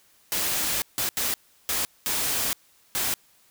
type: noise bursts at uneven times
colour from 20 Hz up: white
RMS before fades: -26 dBFS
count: 6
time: 0.32-0.82 / 0.98-1.09 / 1.17-1.34 / 1.69-1.85 / 2.06-2.53 / 2.95-3.14 s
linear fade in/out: 0 ms
effects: white hiss -60 dBFS RMS until 3.5 s